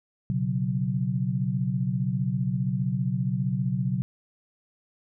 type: chord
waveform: sine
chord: B suspended second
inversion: none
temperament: equal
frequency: 123.47 / 138.59 / 185 Hz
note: B2 / C#3 / F#3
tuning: 0 / 0 / 0 cents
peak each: -28 dBFS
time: 0.3-4.02 s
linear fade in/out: 0 ms
effects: none